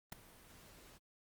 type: noise with ADSR envelope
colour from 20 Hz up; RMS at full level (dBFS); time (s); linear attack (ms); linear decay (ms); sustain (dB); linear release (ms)
pink; -39; 0.12-0.99; 4; 9; -21; 30
effects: Opus 32 kbps